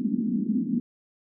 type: band-pass noise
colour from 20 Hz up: white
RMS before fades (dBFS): -26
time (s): 0-0.8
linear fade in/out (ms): 0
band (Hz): 200 to 260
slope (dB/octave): 48
effects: none